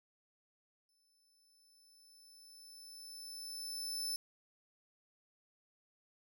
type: tone with exponential growth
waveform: sawtooth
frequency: 5274 Hz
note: E8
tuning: in tune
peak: -33 dBFS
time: 0.89-4.16 s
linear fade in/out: 1 ms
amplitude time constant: 710 ms
effects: none